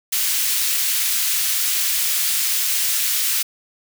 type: high-pass noise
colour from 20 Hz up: white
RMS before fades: -20 dBFS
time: 0.12-3.43 s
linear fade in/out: 10 ms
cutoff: 2100 Hz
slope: 12 dB/octave
effects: none